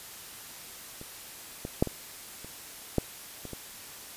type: clicks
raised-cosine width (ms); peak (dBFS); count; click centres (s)
2; -29 / -21 / -8 / -21 / -30 / -10 / -26 / -25; 8; 1.014 / 1.651 / 1.825 / 1.873 / 2.446 / 2.983 / 3.453 / 3.533
effects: white hiss -45 dBFS RMS until 4.16 s + resampled to 32000 Hz